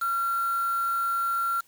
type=tone with quantisation; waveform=sine; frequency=1369 Hz; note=F6; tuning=35 cents flat; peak=-24 dBFS; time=0.01-1.61 s; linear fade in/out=10 ms; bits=6; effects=white hiss -61 dBFS RMS until 1.67 s